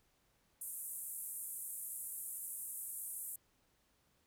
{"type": "band-pass noise", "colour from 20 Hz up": "pink", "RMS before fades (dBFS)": -45, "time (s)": [0.61, 3.36], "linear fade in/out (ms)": 5, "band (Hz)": [8600, 14000], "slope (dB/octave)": 48, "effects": ["pink hiss -75 dBFS RMS until 4.26 s"]}